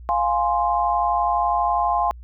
sine chord, F minor, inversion none, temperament equal, 698.5 / 830.6 / 1046.5 Hz, F5 / Ab5 / C6, 0 / 0 / 0 cents, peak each -22 dBFS, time 0.09-2.11 s, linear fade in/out 0 ms, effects added 60 Hz sine -37 dBFS peak until 2.23 s

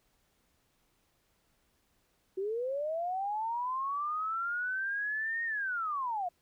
sine linear two-way sweep, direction up then down, 370 to 1864.7 to 680 Hz, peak -31 dBFS, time 2.37-6.29 s, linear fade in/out 10 ms, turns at 5.44 s, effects pink hiss -73 dBFS RMS until 6.41 s

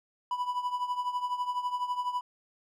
triangle tone with tremolo, 988 Hz, B5, in tune, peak -24 dBFS, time 0.31-2.21 s, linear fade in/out 2 ms, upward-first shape triangle, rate 12 Hz, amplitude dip 80%, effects none

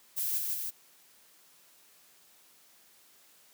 violet noise with echo, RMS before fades -32 dBFS, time 0.16-0.39 s, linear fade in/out 20 ms, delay 160 ms, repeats 2, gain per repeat -2 dB, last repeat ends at 0.71 s, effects white hiss -61 dBFS RMS until 3.53 s + high-pass 150 Hz 12 dB/octave

